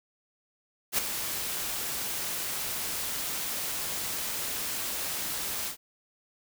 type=noise with ADSR envelope; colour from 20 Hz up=white; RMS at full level=-24 dBFS; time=0.92-5.77 s; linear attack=63 ms; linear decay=8 ms; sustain=-9 dB; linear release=99 ms; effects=none